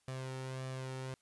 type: tone with flanger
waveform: sawtooth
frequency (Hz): 130.81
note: C3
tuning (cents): 0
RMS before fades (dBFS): -42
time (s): 0.08-1.14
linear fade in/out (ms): 0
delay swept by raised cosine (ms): 1.7 to 2.22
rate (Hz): 1.7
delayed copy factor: +0.55
effects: white hiss -75 dBFS RMS until 1.21 s + resampled to 24000 Hz